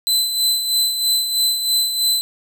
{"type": "tone with tremolo", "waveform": "sawtooth", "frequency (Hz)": 4032, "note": "B7", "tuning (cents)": 35, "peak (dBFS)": -11, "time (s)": [0.07, 2.21], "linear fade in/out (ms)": 0, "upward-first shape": "sine", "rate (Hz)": 3.1, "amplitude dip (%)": 55, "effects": []}